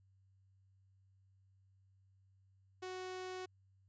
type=tone; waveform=sawtooth; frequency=370 Hz; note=F#4; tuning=in tune; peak=-39 dBFS; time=2.82-3.46 s; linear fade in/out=10 ms; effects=added 96 Hz sine -67 dBFS peak until 3.88 s + resampled to 16000 Hz